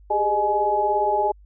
sine tone cluster, 396.9 / 414.2 / 613 / 843 Hz, G4 / G#4 / D#5 / G#5, +22 / -5 / -26 / +26 cents, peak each -28 / -26 / -25 / -20 dBFS, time 0.1-1.32 s, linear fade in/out 10 ms, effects added 50 Hz sine -46 dBFS peak until 1.45 s

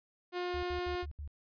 sawtooth tone, 356.9 Hz, F4, 38 cents sharp, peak -30 dBFS, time 0.32-1.06 s, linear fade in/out 50 ms
sine tone bursts, 73.42 Hz, D2, in tune, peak -39 dBFS, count 5, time 0.54-1.276 s, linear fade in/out 0 ms, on 88 ms, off 74 ms
effects resampled to 11025 Hz

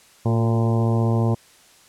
harmonic tone with a mistuned harmonic, 114.4 Hz, A#2, 32 cents flat, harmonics 1 / 2 / 3 / 4 / 5 / 6 / 7 / 8 / 9, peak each -18 / -24 / -28 / -30 / -32 / -34 / -35 / -36 / -37 dBFS, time 0.25-1.35 s, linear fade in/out 10 ms, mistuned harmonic 3, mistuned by +40 cents, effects white hiss -52 dBFS RMS until 1.88 s + low-pass 10000 Hz 12 dB/octave

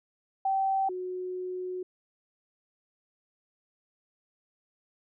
sine tone pair in turn, 774 / 366.2 Hz, G5 / F#4, -22 / -18 cents, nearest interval octave + minor second, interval 1296 cents, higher first, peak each -24 / -32 dBFS, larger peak first, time 0.45-0.89 / 0.89-1.83 s, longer second, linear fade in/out 5 ms, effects none

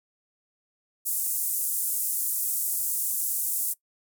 white band-pass noise, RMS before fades -28 dBFS, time 1.05-3.74 s, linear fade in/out 20 ms, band 8200 to 16000 Hz, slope 24 dB/octave, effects noise-tail reverb RT60 0.1 s tail -20 dB re dry

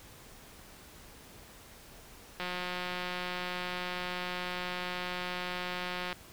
click train, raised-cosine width 0.3 ms, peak -20 dBFS, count 672, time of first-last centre 2.4-6.128 s, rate 180 Hz, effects pink hiss -53 dBFS RMS until 6.32 s

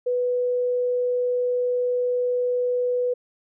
sine tone, 493.9 Hz, B4, in tune, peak -20 dBFS, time 0.06-3.14 s, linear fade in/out 10 ms, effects none

